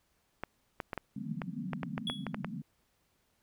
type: clicks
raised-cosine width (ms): 0.5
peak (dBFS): -20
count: 12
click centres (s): 0.436 / 0.802 / 0.932 / 0.977 / 1.418 / 1.733 / 1.832 / 1.979 / 2.099 / 2.267 / 2.345 / 2.446
type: band-pass noise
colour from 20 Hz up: white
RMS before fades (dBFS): -40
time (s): 1.16-2.62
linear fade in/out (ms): 2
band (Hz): 140 to 260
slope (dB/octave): 96
type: tone with exponential decay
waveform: triangle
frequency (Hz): 3361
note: G#7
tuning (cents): +20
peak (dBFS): -29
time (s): 2.07-2.32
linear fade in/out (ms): 2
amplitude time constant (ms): 54
effects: pink hiss -74 dBFS RMS until 3.42 s